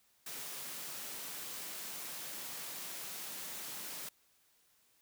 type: high-pass noise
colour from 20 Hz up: white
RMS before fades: -44 dBFS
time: 0.26-4.09 s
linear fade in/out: 5 ms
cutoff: 120 Hz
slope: 48 dB/octave
effects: white hiss -71 dBFS RMS until 5.01 s